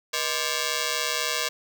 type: ring-modulated tone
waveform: 5% pulse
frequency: 554.4 Hz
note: C#5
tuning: in tune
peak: -10 dBFS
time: 0.13-1.49 s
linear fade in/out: 10 ms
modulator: 71.8 Hz
effects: none